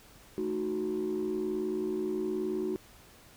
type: chord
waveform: sine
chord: D# diminished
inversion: second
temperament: equal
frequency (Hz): 220 / 311.1 / 370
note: A3 / D#4 / F#4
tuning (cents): 0 / 0 / 0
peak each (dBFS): -36 / -34 / -30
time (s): 0.38-2.76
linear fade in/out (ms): 0
effects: tanh soft clip ceiling -25 dBFS + pink hiss -56 dBFS RMS until 3.36 s